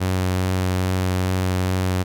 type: tone with vibrato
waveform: sawtooth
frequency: 92.5 Hz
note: F#2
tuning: in tune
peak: -15 dBFS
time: 0-2.04 s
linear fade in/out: 20 ms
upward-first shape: sine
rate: 2.4 Hz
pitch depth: 12 cents each way
effects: none